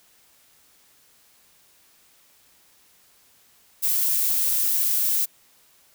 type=noise; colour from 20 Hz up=violet; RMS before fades=-22 dBFS; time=3.82-5.26 s; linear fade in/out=20 ms; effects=white hiss -58 dBFS RMS until 5.94 s